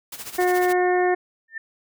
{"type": "noise with tremolo", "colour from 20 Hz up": "white", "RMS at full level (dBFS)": -33, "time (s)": [0.12, 0.73], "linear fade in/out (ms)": 5, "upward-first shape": "sine", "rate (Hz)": 14, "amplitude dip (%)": 75}
{"type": "harmonic tone", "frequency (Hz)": 361.1, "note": "F#4", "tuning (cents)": -42, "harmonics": [1, 2, 3, 4, 5, 6], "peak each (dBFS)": [-19, -22, -34, -36, -27, -36], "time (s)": [0.38, 1.15], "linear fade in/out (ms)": 10}
{"type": "tone with exponential growth", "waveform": "sine", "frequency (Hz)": 1798, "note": "A6", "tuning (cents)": 37, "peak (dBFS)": -25, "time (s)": [1.48, 1.58], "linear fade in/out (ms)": 5, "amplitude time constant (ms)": 21}
{"effects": []}